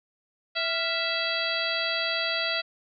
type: harmonic tone with a mistuned harmonic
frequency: 659.3 Hz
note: E5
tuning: in tune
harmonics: 1 / 2 / 3 / 4 / 5 / 6 / 7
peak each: -33 / -33 / -33 / -33 / -33 / -33 / -33 dBFS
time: 0.55-2.62 s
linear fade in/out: 20 ms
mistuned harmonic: 2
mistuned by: +91 cents
effects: none